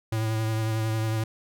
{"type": "tone with vibrato", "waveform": "square", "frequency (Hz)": 110.6, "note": "A2", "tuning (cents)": 9, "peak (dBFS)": -25, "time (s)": [0.12, 1.24], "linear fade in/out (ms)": 5, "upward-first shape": "triangle", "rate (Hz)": 11, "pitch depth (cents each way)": 26, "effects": []}